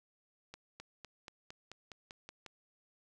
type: accelerating click train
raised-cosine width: 0.2 ms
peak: -30 dBFS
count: 10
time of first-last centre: 0.54-2.463 s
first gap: 260 ms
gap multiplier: 0.95
effects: none